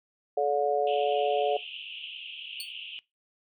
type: harmonic tone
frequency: 143.8 Hz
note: D3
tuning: 36 cents flat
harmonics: 3 / 4 / 5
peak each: -28 / -28 / -28 dBFS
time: 0.37-1.57 s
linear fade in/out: 5 ms
type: band-pass noise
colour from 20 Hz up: white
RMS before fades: -41 dBFS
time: 0.87-2.99 s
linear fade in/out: 0 ms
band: 2600 to 3200 Hz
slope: 96 dB/octave
type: tone with exponential decay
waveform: sawtooth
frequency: 4451 Hz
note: C#8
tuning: 6 cents sharp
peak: -28 dBFS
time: 2.6-2.72 s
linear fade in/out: 2 ms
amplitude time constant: 26 ms
effects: noise-tail reverb RT60 0.2 s tail -20 dB re dry